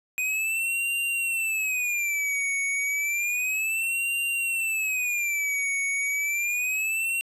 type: tone with vibrato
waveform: square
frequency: 2486 Hz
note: D#7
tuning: 2 cents flat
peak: -25 dBFS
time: 0.18-7.21 s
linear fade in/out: 0 ms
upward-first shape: sine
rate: 0.31 Hz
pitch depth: 190 cents each way
effects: resampled to 32000 Hz + 9-bit